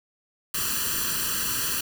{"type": "noise with comb filter", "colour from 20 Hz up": "white", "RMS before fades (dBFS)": -27, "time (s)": [0.54, 1.81], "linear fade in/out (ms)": 5, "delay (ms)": 0.68, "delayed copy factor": 0.95, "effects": []}